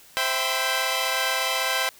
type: chord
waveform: 10% pulse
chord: C major seventh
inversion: none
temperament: equal with one note detuned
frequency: 523.3 / 659.3 / 784 / 1012 Hz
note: C5 / E5 / G5 / B5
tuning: 0 / 0 / 0 / +42 cents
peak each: -20 dBFS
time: 0.17-1.89 s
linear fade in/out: 0 ms
effects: white hiss -51 dBFS RMS until 1.99 s